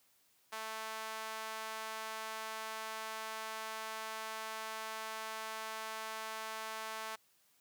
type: tone with high-pass filter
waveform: sawtooth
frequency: 220 Hz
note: A3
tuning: in tune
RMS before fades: -43 dBFS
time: 0.52-7.16 s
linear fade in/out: 10 ms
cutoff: 960 Hz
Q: 1.3
effects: white hiss -71 dBFS RMS until 7.6 s + high-pass 80 Hz 12 dB/octave